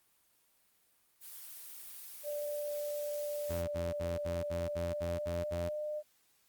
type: noise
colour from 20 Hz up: blue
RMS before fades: -48 dBFS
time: 1.2-3.64 s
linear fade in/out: 50 ms
type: tone with pitch glide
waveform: sine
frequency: 587.3 to 602.8 Hz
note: D5 to D5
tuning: 0 to +45 cents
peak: -35 dBFS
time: 2.23-6.03 s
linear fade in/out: 50 ms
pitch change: +45 cents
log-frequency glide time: 4.6-5.75 s
type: tone bursts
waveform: sawtooth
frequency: 86.1 Hz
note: F2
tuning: 24 cents flat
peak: -33 dBFS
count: 9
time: 3.49-5.696 s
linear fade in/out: 20 ms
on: 190 ms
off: 62 ms
effects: white hiss -71 dBFS RMS until 6.48 s + Opus 32 kbps